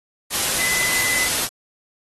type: tone in noise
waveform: sine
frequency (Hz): 2018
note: B6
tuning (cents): +37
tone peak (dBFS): -22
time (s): 0.57-1.3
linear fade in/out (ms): 50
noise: white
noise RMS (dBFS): -21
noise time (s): 0.3-1.49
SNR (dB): -4
effects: AAC 32 kbps